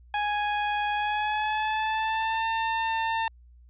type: tone with pitch glide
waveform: sawtooth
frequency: 830.6 to 900.6 Hz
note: G#5 to A5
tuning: 0 to +40 cents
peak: -21 dBFS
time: 0.14-3.28 s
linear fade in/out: 2 ms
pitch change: +140 cents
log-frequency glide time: 0.93-2.48 s
effects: added 60 Hz sine -50 dBFS peak until 3.69 s + resampled to 8000 Hz